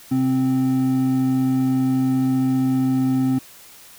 triangle tone pair together, 130.8 / 261.4 Hz, C3 / C4, 0 / -1 cents, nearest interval octave, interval 1199 cents, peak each -22 / -15 dBFS, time 0.11-3.39 s, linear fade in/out 10 ms, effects white hiss -45 dBFS RMS until 3.98 s

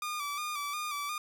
sawtooth tone with vibrato, 1185 Hz, D6, 15 cents sharp, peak -30 dBFS, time 0.02-1.18 s, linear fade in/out 2 ms, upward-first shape square, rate 2.8 Hz, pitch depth 44 cents each way, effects none

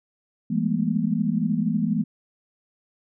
sine tone cluster, 167.5 / 203.8 / 216.5 / 240.4 Hz, E3 / G#3 / A3 / B3, +28 / -32 / -28 / -46 cents, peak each -26 dBFS, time 0.5-2.04 s, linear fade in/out 10 ms, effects none

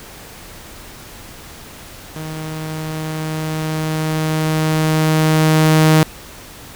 sawtooth tone with level ramp, 156.8 Hz, D#3, 14 cents sharp, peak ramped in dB -22 to -4 dBFS, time 2.16-6.03 s, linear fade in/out 2 ms, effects pink hiss -37 dBFS RMS until 6.75 s

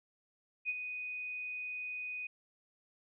sine tone with ADSR envelope, 2489 Hz, D#7, in tune, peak -30 dBFS, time 0.65-2.27 s, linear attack 42 ms, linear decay 36 ms, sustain -8 dB, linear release 5 ms, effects none

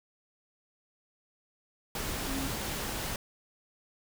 sine tone in noise, 270 Hz, C#4, 45 cents flat, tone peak -35 dBFS, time 2.27-2.48 s, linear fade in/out 2 ms, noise pink, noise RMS -35 dBFS, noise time 1.95-3.16 s, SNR -3 dB, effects none

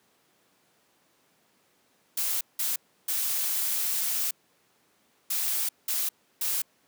blue noise bursts at uneven times, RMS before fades -28 dBFS, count 6, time 2.17-2.41 / 2.59-2.76 / 3.08-4.31 / 5.3-5.69 / 5.88-6.09 / 6.41-6.62 s, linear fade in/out 5 ms, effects pink hiss -66 dBFS RMS until 6.87 s + high-pass 200 Hz 12 dB/octave

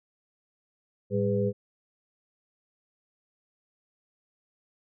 sine tone cluster, 110.3 / 199.5 / 407.9 / 498.9 Hz, A2 / G3 / G#4 / B4, +5 / +31 / -31 / +17 cents, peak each -29 dBFS, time 1.1-1.53 s, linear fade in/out 50 ms, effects none

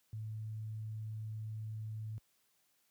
sine tone, 109 Hz, A2, 16 cents flat, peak -39 dBFS, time 0.13-2.18 s, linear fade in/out 0 ms, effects white hiss -75 dBFS RMS until 2.9 s + high-pass 60 Hz 12 dB/octave

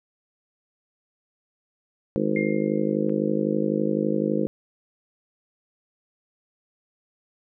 harmonic tone, 51.91 Hz, G#1, in tune, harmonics 3 / 4 / 5 / 6 / 7 / 8 / 9 / 10, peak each -32 / -26 / -35 / -27 / -29 / -36 / -29 / -30 dBFS, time 2.16-4.47 s, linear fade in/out 0 ms
sine tone with exponential decay, 2118 Hz, C7, 21 cents sharp, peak -26 dBFS, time 2.36-2.96 s, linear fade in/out 2 ms, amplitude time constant 130 ms
click, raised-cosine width 0.5 ms, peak -33 dBFS, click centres 3.095 s
effects none

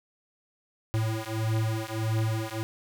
square beating tone pair, 110 / 111.6 Hz, A2 / A2, 0 / +25 cents, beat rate 1.6 Hz, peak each -30 dBFS, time 0.94-2.63 s, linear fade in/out 0 ms, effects none

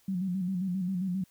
sine tone with vibrato, 185 Hz, F#3, in tune, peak -28 dBFS, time 0.08-1.24 s, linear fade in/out 5 ms, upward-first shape square, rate 7.5 Hz, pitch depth 67 cents each way, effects white hiss -65 dBFS RMS until 1.3 s

